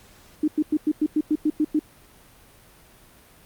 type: tone bursts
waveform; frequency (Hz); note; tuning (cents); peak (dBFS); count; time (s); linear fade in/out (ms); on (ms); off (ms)
sine; 305; D#4; -34; -17; 10; 0.43-1.793; 5; 49; 97
effects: pink hiss -52 dBFS RMS until 3.45 s + Opus 48 kbps